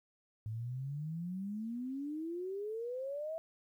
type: exponential sweep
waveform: sine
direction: up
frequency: 106.5 to 659.3 Hz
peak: -37 dBFS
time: 0.46-3.38 s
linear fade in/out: 0 ms
effects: 12-bit